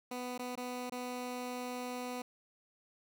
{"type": "tone with dropouts", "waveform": "15% pulse", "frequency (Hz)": 248.5, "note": "B3", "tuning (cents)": 11, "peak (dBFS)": -32, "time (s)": [0.11, 2.22], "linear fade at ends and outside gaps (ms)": 5, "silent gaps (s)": [[0.379, 0.392], [0.555, 0.574], [0.898, 0.92]], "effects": []}